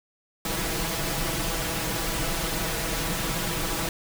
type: noise with comb filter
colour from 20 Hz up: pink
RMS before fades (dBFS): -28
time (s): 0.45-3.89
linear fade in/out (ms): 2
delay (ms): 6.1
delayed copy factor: +0.7
effects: none